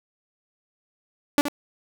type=tone with echo; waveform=sawtooth; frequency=289.4 Hz; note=D4; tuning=25 cents flat; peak=-11 dBFS; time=1.38-1.41 s; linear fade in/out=0 ms; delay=73 ms; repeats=1; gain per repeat=-9 dB; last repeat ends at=1.483 s; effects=none